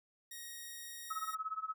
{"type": "tone", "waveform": "5% pulse", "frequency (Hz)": 1875, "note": "A#6", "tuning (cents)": 10, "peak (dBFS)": -35, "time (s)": [0.31, 1.35], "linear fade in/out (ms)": 5}
{"type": "tone with tremolo", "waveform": "sine", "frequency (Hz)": 1288, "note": "E6", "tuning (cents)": -41, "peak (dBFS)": -34, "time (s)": [1.1, 1.74], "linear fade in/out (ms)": 10, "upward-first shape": "sine", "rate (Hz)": 17, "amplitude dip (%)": 90}
{"effects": []}